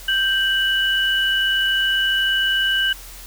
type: tone pair together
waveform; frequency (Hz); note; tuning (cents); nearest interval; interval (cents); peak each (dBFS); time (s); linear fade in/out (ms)
sine; 1568 / 2953; G6 / F#7; 0 / -4; major seventh; 1096; -19; 0.08-2.93; 5
effects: added 42 Hz sine -39 dBFS peak until 3.26 s + white hiss -40 dBFS RMS until 3.26 s